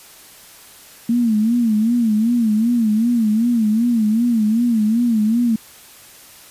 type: tone with vibrato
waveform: sine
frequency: 226.5 Hz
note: A#3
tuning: 50 cents flat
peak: -13 dBFS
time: 1.09-5.56 s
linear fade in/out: 5 ms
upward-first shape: sine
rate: 2.6 Hz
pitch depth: 120 cents each way
effects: white hiss -43 dBFS RMS until 6.5 s + resampled to 32000 Hz